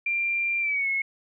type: tone with pitch glide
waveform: sine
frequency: 2377 to 2180 Hz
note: D7 to C#7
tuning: +20 to -29 cents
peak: -23 dBFS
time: 0.06-1.02 s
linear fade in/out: 5 ms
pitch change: -149 cents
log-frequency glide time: 0.6-0.88 s
effects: none